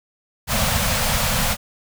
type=band-stop noise; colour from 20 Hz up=pink; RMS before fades=-20 dBFS; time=0.47-1.57 s; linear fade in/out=50 ms; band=240 to 480 Hz; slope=96 dB/octave; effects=none